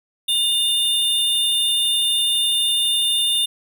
square tone pair together, 2850 / 3594 Hz, F7 / A7, +34 / +36 cents, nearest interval major third, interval 402 cents, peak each -25 / -18 dBFS, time 0.28-3.46 s, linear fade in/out 10 ms, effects none

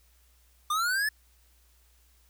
square linear sweep, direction up, 1184 to 1760 Hz, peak -26 dBFS, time 0.7-1.09 s, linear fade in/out 5 ms, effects added 60 Hz sine -61 dBFS peak until 2.29 s + white hiss -66 dBFS RMS until 2.29 s

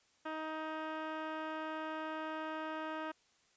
15% pulse tone with low-pass filter, 313.9 Hz, D#4, 15 cents sharp, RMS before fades -41 dBFS, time 0.25-3.12 s, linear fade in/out 10 ms, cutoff 2000 Hz, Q 2.8, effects white hiss -71 dBFS RMS until 3.56 s + resampled to 16000 Hz

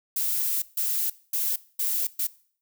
violet noise bursts at uneven times, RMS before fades -26 dBFS, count 5, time 0.16-0.62 / 0.77-1.1 / 1.33-1.56 / 1.79-2.07 / 2.19-2.27 s, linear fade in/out 5 ms, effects noise-tail reverb RT60 0.5 s tail -20 dB re dry

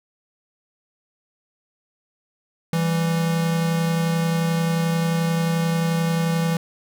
square tone pair together, 165.74 / 197.1 Hz, E3 / G3, +10 / +10 cents, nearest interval minor third, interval 300 cents, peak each -20 / -30 dBFS, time 2.73-6.57 s, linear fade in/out 2 ms, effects none

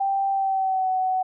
sine tone with pitch glide, 784 to 748.6 Hz, G5 to F#5, 0 to +20 cents, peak -20 dBFS, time 0-1.23 s, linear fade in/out 10 ms, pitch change -80 cents, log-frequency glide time 0.31-0.91 s, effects none

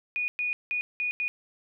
sine tone bursts at uneven times, 2461 Hz, D#7, 20 cents flat, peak -26 dBFS, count 5, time 0.16-0.28 / 0.39-0.53 / 0.71-0.81 / 1-1.11 / 1.2-1.28 s, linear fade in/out 0 ms, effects none

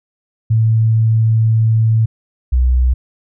sine tone pair in turn, 111.7 / 62.69 Hz, A2 / B1, +27 / +27 cents, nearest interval minor seventh, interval 1000 cents, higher first, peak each -9 dBFS, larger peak neither, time 0.5-2.06 / 2.52-2.94 s, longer first, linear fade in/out 10 ms, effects none

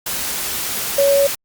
sine tone in noise, 560 Hz, C#5, 18 cents sharp, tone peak -11 dBFS, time 0.98-1.27 s, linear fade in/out 5 ms, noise white, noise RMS -23 dBFS, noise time 0.06-1.35 s, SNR +9 dB, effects Opus 48 kbps

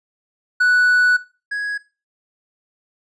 triangle tone pair in turn, 1480 / 1664.2 Hz, F#6 / G#6, 0 / +3 cents, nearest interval major second, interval 203 cents, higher second, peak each -10 / -19 dBFS, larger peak first, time 0.6-1.17 / 1.51-1.78 s, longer first, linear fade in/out 10 ms, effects noise-tail reverb RT60 0.3 s tail -17 dB re dry + resampled to 22050 Hz

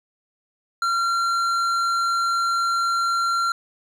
sine tone with tanh clipping, 1372 Hz, F6, 31 cents flat, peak -21 dBFS, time 0.82-3.52 s, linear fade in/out 2 ms, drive 12 dB, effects none

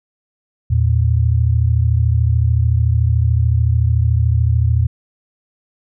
sine tone pair together, 81.25 / 114.9 Hz, E2 / A#2, -24 / -25 cents, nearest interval tritone, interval 599 cents, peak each -14 dBFS, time 0.7-4.87 s, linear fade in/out 10 ms, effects none

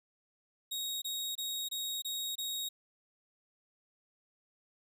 sawtooth tone bursts, 3768 Hz, A#7, 18 cents sharp, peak -32 dBFS, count 6, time 0.71-2.69 s, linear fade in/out 10 ms, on 310 ms, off 24 ms, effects none

